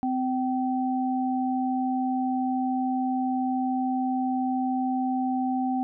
sine tone pair together, 257 / 770 Hz, C4 / G5, -31 / -31 cents, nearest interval octave + perfect fifth, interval 1900 cents, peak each -25 / -28 dBFS, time 0.03-5.83 s, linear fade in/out 0 ms, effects none

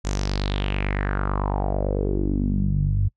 sawtooth tone with low-pass filter sweep, 49 Hz, G1, in tune, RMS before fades -23 dBFS, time 0.04-3.09 s, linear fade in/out 20 ms, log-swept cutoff 7200 to 100 Hz, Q 4.4, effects noise-tail reverb RT60 0.1 s tail -25 dB re dry

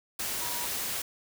sine tone in noise, 960 Hz, B5, 49 cents flat, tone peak -40 dBFS, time 0.41-0.66 s, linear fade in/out 5 ms, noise white, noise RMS -33 dBFS, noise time 0.19-1.02 s, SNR -10 dB, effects none

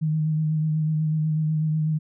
sine tone with vibrato, 155.56 Hz, D#3, in tune, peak -20 dBFS, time 0.01-1.99 s, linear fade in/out 20 ms, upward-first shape sine, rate 8.1 Hz, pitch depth 25 cents each way, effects none

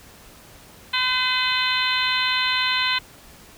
harmonic tone, 509 Hz, C5, 48 cents flat, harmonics 2 / 3 / 4 / 5 / 6 / 7 / 8, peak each -27 / -27 / -27 / -27 / -27 / -27 / -27 dBFS, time 0.93-2.99 s, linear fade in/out 10 ms, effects pink hiss -47 dBFS RMS until 3.57 s

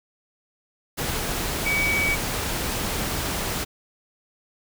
sine tone in noise, 2271 Hz, C#7, 41 cents sharp, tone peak -21 dBFS, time 1.65-2.16 s, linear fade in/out 20 ms, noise pink, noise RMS -27 dBFS, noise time 0.97-3.65 s, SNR +3 dB, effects none

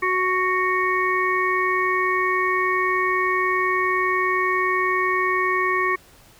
harmonic tone, 370 Hz, F#4, in tune, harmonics 1 / 3 / 5 / 6, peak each -25 / -22 / -24 / -26 dBFS, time 0.02-5.96 s, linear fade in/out 10 ms, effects pink hiss -51 dBFS RMS until 6.39 s

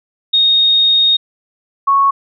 sine tone pair in turn, 3718 / 1105.4 Hz, A#7 / C#6, -5 / -5 cents, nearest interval octave + major sixth, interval 2100 cents, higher first, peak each -8 dBFS, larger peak neither, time 0.33-1.17 / 1.87-2.11 s, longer first, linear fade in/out 10 ms, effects none

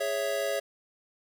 square chord, C# minor, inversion second, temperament equal, 415.3 / 554.4 / 659.3 Hz, G#4 / C#5 / E5, 0 / 0 / 0 cents, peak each -36 / -31 / -33 dBFS, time 0-0.6 s, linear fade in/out 10 ms, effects none

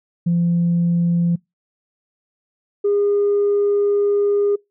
sine tone pair in turn, 171.6 / 407.3 Hz, F3 / G#4, -30 / -34 cents, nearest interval octave + minor third, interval 1496 cents, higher second, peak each -13 dBFS, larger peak neither, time 0.26-1.36 / 2.84-4.56 s, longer second, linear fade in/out 10 ms, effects noise-tail reverb RT60 0.2 s tail -26 dB re dry + tanh soft clip ceiling -11 dBFS

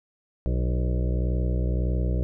harmonic tone with a mistuned harmonic, 61.74 Hz, B1, in tune, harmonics 1 / 2 / 3 / 5 / 6 / 7 / 8 / 9 / 10, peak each -23 / -29 / -33 / -37 / -39 / -40 / -41 / -42 / -43 dBFS, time 0.46-2.23 s, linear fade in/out 0 ms, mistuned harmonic 9, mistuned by -34 cents, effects none

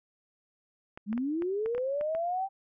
clicks, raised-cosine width 0.5 ms, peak -27 dBFS, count 9, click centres 0.975 / 1.129 / 1.178 / 1.422 / 1.66 / 1.749 / 1.78 / 2.011 / 2.15 s
sine linear sweep, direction up, 195.8 to 790 Hz, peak -28 dBFS, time 1.06-2.49 s, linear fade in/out 50 ms
effects none

